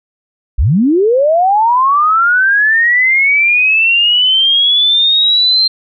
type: linear sweep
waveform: sine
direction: up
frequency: 41.55 to 4168 Hz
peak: -7 dBFS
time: 0.58-5.68 s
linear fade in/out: 10 ms
effects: none